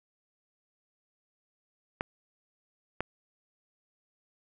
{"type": "clicks", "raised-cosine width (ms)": 0.5, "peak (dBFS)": -15, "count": 2, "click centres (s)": [2.009, 3.006], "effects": []}